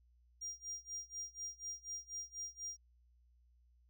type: tone with tremolo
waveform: triangle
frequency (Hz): 5700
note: F8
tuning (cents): +34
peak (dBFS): -39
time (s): 0.41-2.77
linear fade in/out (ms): 10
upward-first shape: sine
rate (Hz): 4.1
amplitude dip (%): 95
effects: added 60 Hz sine -66 dBFS peak until 3.89 s